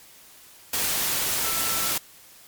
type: tone in noise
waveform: sine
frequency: 1331 Hz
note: E6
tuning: 16 cents sharp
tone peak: -34 dBFS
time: 1.44-1.93 s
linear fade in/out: 5 ms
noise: white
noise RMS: -25 dBFS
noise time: 0.73-1.98 s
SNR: -12 dB
effects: white hiss -50 dBFS RMS until 2.47 s + MP3 96 kbps